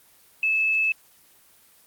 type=tone; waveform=sine; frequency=2610 Hz; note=E7; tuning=18 cents flat; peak=-19 dBFS; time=0.43-0.92 s; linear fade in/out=2 ms; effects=white hiss -56 dBFS RMS until 1.86 s + Opus 24 kbps